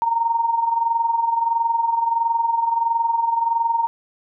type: tone with amplitude modulation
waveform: sine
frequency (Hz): 924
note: A#5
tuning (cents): -16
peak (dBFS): -14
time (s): 0.02-3.87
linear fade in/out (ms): 0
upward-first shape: sine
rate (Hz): 21.5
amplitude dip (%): 65
effects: none